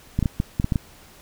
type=clicks; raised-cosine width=5 ms; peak=-8 dBFS; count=8; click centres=0.19 / 0.227 / 0.258 / 0.401 / 0.599 / 0.644 / 0.722 / 0.758 s; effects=pink hiss -49 dBFS RMS until 1.21 s